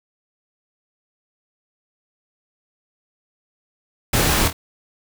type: noise with echo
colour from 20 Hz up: pink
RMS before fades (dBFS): -18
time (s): 4.13-4.48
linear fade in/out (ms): 5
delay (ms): 25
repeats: 2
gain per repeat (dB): -8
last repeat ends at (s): 4.53
effects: none